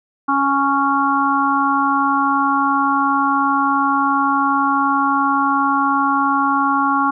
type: harmonic tone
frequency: 277.2 Hz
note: C#4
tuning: in tune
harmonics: 1 / 3 / 4 / 5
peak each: -20 / -20 / -17 / -21 dBFS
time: 0.28-7.11 s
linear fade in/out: 10 ms
effects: none